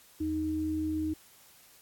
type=tone pair together; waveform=sine; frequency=82.41 / 311.1 Hz; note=E2 / D#4; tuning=0 / 0 cents; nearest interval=octave + major seventh; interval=2300 cents; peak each=-38 / -29 dBFS; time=0.2-1.14 s; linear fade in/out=10 ms; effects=white hiss -58 dBFS RMS until 1.81 s + AAC 64 kbps